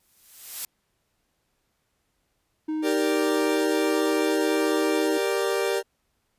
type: noise with exponential growth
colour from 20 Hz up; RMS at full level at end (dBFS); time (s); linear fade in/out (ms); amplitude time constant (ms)
blue; -28; 0-0.65; 2; 140
type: tone with pitch glide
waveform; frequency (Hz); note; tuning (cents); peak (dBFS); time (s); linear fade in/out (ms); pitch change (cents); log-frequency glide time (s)
triangle; 311.1 to 313.8; D#4 to D#4; 0 to +15; -23; 2.68-5.18; 10; +15; 3.49-3.56
type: chord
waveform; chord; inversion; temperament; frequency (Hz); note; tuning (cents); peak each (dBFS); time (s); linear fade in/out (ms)
40% pulse; G minor; none; equal; 392 / 466.2 / 587.3; G4 / Bb4 / D5; 0 / 0 / 0; -25 / -26 / -29; 2.82-5.83; 50
effects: pink hiss -73 dBFS RMS until 6.38 s + resampled to 32000 Hz